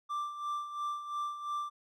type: tone with tremolo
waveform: triangle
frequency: 1178 Hz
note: D6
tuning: 5 cents sharp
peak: -30 dBFS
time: 0.09-1.7 s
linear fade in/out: 20 ms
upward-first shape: sine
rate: 2.9 Hz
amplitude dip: 65%
effects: none